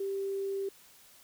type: tone with quantisation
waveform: sine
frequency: 392 Hz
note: G4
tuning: in tune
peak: -31 dBFS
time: 0-0.69 s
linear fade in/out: 5 ms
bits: 10
effects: white hiss -58 dBFS RMS until 1.23 s